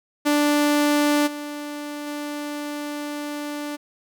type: tone with level steps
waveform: sawtooth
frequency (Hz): 293.7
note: D4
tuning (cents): 0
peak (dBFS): -13 / -26 / -24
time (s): 0.25-3.77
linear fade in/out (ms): 20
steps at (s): 1.26 / 2.06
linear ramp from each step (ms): 20
effects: none